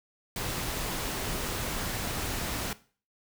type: noise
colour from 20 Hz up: pink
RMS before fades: -33 dBFS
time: 0.36-2.73 s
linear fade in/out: 2 ms
effects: noise-tail reverb RT60 0.4 s tail -17 dB re dry